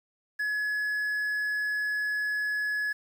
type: tone with quantisation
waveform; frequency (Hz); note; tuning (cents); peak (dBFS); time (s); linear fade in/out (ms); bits
triangle; 1695; G#6; +35; -25; 0.39-2.93; 10; 9
effects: none